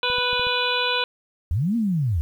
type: harmonic tone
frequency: 493.9 Hz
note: B4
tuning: in tune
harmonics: 1 / 2 / 3 / 5 / 6 / 7 / 8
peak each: -28 / -27 / -28 / -27 / -29 / -28 / -29 dBFS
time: 0.03-1.04 s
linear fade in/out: 2 ms
type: clicks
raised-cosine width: 5 ms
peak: -27 dBFS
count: 5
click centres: 0.101 / 0.184 / 0.331 / 0.396 / 0.469 s
type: linear two-way sweep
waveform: sine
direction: up then down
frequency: 69.3 to 240.4 to 69.3 Hz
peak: -19 dBFS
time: 1.51-2.21 s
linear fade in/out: 0 ms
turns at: 1.76 s
effects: 9-bit